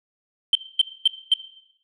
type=tone bursts; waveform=sine; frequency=3118 Hz; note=G7; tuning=10 cents flat; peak=-11 dBFS; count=4; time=0.53-1.338 s; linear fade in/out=2 ms; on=22 ms; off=240 ms; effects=noise-tail reverb RT60 0.8 s tail -17 dB re dry + tanh soft clip ceiling -8 dBFS